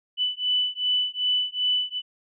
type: beating tone pair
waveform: sine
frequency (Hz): 2986 / 2988.6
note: F#7 / F#7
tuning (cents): +15 / +17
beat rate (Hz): 2.6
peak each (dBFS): -25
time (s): 0.17-2.02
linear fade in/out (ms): 50
effects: none